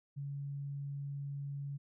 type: tone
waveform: sine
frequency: 141 Hz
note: C#3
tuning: 30 cents sharp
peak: -38 dBFS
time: 0.16-1.78 s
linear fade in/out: 20 ms
effects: none